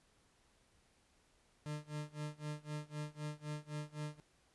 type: tone with tremolo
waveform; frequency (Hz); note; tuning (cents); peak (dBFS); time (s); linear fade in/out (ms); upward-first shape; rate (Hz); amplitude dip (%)
40% pulse; 150.1; D3; +38; -38; 1.66-4.2; 0; sine; 3.9; 95
effects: pink hiss -72 dBFS RMS until 4.54 s + resampled to 24000 Hz